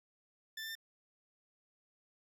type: tone with pitch steps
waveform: 20% pulse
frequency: 1766 / 1780.3 / 1794.8 Hz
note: A6 / A6 / A6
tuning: +6 / +20 / +34 cents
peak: -36 dBFS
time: 0.57-0.753 s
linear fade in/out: 5 ms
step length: 61 ms
effects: none